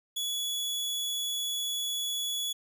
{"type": "tone", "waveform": "sawtooth", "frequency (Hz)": 3394, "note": "G#7", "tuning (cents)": 37, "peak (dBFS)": -27, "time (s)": [0.16, 2.53], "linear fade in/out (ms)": 10, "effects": []}